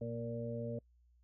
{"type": "harmonic tone with a mistuned harmonic", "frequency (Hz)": 116.54, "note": "A#2", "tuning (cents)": 0, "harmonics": [1, 2, 4, 5], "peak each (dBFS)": [-42, -43, -43, -44], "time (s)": [0.01, 0.79], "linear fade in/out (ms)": 5, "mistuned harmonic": 1, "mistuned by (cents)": 28, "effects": ["noise-tail reverb RT60 0.1 s tail -26 dB re dry", "added 60 Hz sine -65 dBFS peak until 1.23 s"]}